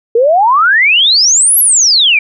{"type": "exponential two-way sweep", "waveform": "sine", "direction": "up then down", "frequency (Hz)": [445.2, 11840, 2281], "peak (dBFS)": -5, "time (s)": [0.15, 2.19], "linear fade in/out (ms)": 5, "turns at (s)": 1.59, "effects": []}